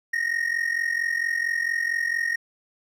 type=ring-modulated tone; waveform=triangle; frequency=1864.7 Hz; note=A#6; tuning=in tune; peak=-18 dBFS; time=0.13-2.36 s; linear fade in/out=5 ms; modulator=22.2 Hz; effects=none